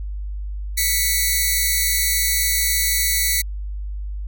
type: tone pair together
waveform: 5% pulse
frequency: 1973.3 / 2217 Hz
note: B6 / C#7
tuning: -2 / 0 cents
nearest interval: major second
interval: 202 cents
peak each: -10 dBFS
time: 0.77-3.42 s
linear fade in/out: 10 ms
effects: added 50 Hz sine -25 dBFS peak until 4.27 s